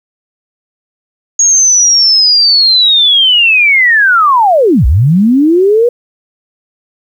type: linear two-way sweep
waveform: sine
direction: down then up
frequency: 6645 to 53.6 to 491 Hz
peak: -4 dBFS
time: 1.39-5.89 s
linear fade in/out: 5 ms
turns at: 4.86 s
effects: 7-bit